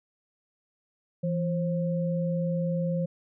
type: tone pair together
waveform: sine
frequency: 167.71 / 532 Hz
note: E3 / C5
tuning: +30 / +29 cents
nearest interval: octave + minor sixth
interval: 1999 cents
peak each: -26 / -31 dBFS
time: 1.23-3.06 s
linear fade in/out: 10 ms
effects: none